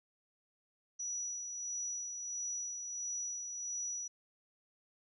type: tone with tremolo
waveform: sine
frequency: 5870 Hz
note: F#8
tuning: 15 cents flat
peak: -36 dBFS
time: 0.99-4.08 s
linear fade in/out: 10 ms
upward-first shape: sine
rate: 1.5 Hz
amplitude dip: 40%
effects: none